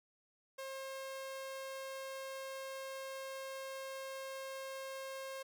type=tone; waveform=sawtooth; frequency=535 Hz; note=C5; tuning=38 cents sharp; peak=-39 dBFS; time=0.58-5.43 s; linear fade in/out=10 ms; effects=none